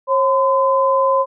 sine tone pair together, 540.3 / 1020 Hz, C#5 / C6, -44 / -44 cents, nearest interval major seventh, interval 1100 cents, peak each -15 dBFS, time 0.07-1.26 s, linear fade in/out 50 ms, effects none

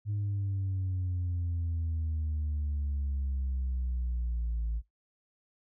sine exponential sweep, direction down, 104.3 to 54.9 Hz, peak -27 dBFS, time 0.05-4.82 s, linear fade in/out 50 ms, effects noise-tail reverb RT60 0.2 s tail -25 dB re dry + tanh soft clip ceiling -27 dBFS

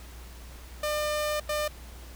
sawtooth tone bursts at uneven times, 601 Hz, D5, 40 cents sharp, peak -23 dBFS, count 2, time 0.83-1.4 / 1.49-1.68 s, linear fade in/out 5 ms, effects added 60 Hz sine -43 dBFS peak until 2.15 s + pink hiss -50 dBFS RMS until 2.15 s

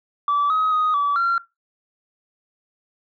sine tone with pitch steps, 1156 / 1267 / 1248 / 1149 / 1374 Hz, D6 / D#6 / D#6 / D6 / F6, -28 / +31 / +5 / -38 / -29 cents, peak -15 dBFS, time 0.28-1.38 s, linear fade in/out 2 ms, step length 220 ms, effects noise-tail reverb RT60 0.2 s tail -18 dB re dry + tanh soft clip ceiling -14 dBFS

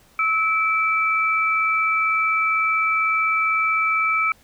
sine tone pair together, 1302.1 / 2320 Hz, E6 / D7, -22 / -22 cents, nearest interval minor seventh, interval 1000 cents, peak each -20 / -20 dBFS, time 0.19-4.32 s, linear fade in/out 2 ms, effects pink hiss -55 dBFS RMS until 4.43 s

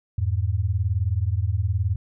sine beating tone pair, 85.5 / 104.5 Hz, F2 / G#2, -36 / +11 cents, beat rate 19 Hz, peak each -23 dBFS, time 0.18-1.96 s, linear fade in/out 5 ms, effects none

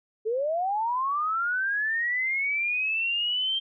sine linear sweep, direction up, 421.4 to 3173 Hz, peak -24 dBFS, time 0.25-3.6 s, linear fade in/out 20 ms, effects none

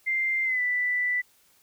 sine tone with pitch glide, 2093 to 1980.1 Hz, C7 to B6, 0 to +4 cents, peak -23 dBFS, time 0.06-1.22 s, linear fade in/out 20 ms, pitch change -96 cents, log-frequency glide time 0.44-0.61 s, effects white hiss -62 dBFS RMS until 1.62 s

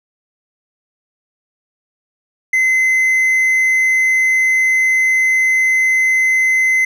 triangle tone, 2052 Hz, C7, 34 cents flat, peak -9 dBFS, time 2.53-6.85 s, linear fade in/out 5 ms, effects none

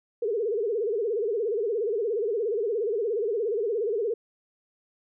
sine tone with vibrato, 436.7 Hz, A4, 13 cents flat, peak -24 dBFS, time 0.22-4.14 s, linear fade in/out 5 ms, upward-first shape sine, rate 17 Hz, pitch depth 170 cents each way, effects none

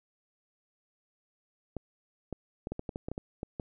clicks, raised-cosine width 2 ms, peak -22 dBFS, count 12, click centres 1.767 / 2.327 / 2.671 / 2.72 / 2.794 / 2.892 / 2.959 / 3.085 / 3.116 / 3.179 / 3.431 / 3.598 s, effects none

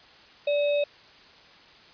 sine tone with sample-and-hold, 581 Hz, D5, 19 cents flat, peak -21 dBFS, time 0.47-0.84 s, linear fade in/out 5 ms, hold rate 3150 Hz, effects white hiss -52 dBFS RMS until 1.93 s + resampled to 11025 Hz

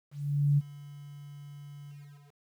sine tone with ADSR envelope, 143.8 Hz, D3, 36 cents flat, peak -20 dBFS, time 0.11-2.37 s, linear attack 470 ms, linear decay 32 ms, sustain -23 dB, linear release 470 ms, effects 10-bit

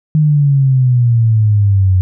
sine exponential sweep, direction down, 155.56 to 91.2 Hz, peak -7 dBFS, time 0.15-2.01 s, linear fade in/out 0 ms, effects none

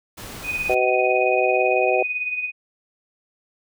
pink noise, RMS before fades -36 dBFS, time 0.17-0.75 s, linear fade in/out 10 ms
sine tone with tremolo, 2489 Hz, D#7, in tune, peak -20 dBFS, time 0.43-2.52 s, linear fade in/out 50 ms, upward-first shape triangle, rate 18 Hz, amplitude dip 65%
harmonic tone, 126 Hz, B2, 35 cents sharp, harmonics 3 / 4 / 5 / 6, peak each -23 / -22 / -22 / -23 dBFS, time 0.69-2.03 s, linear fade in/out 5 ms
effects none

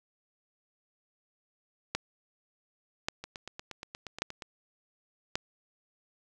two click trains, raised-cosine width 0.2 ms, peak -23 / -12 dBFS, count 11 / 4, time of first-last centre 3.24-4.422 / 1.95-5.355 s, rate 8.46 / 0.881 Hz, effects none

